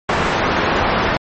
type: low-pass noise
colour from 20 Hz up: white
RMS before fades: -17 dBFS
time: 0.09-1.17 s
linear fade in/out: 2 ms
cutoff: 1400 Hz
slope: 12 dB/octave
effects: MP3 32 kbps